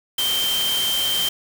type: tone in noise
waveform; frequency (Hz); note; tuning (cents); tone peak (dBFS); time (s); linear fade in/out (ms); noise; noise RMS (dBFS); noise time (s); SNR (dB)
sine; 3136; G7; 0; -20; 0.18-1.29; 5; white; -26; 0.18-1.29; +3
effects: none